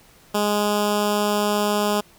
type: tone with notch filter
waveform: 10% pulse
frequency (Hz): 207.4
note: G#3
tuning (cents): -2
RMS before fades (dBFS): -21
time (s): 0.34-2.01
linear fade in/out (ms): 10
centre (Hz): 1900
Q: 1.8
effects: pink hiss -52 dBFS RMS until 2.18 s